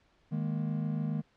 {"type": "chord", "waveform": "triangle", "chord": "D# suspended fourth", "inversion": "none", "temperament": "equal with one note detuned", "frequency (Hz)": [155.56, 207.7, 234.8], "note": ["D#3", "G#3", "A#3"], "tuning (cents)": [0, 0, 13], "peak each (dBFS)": [-30, -34, -35], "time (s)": [0.31, 1.22], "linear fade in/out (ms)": 20, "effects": ["pink hiss -68 dBFS RMS until 1.36 s", "low-pass 4000 Hz 12 dB/octave"]}